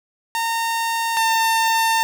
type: tone pair in turn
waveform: sawtooth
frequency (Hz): 916 / 902.9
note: A#5 / A5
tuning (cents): -31 / +44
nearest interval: unison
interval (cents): 25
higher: first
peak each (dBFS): -16 / -12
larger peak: second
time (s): 0.35-1.17 / 1.17-2.03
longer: second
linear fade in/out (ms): 0
effects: none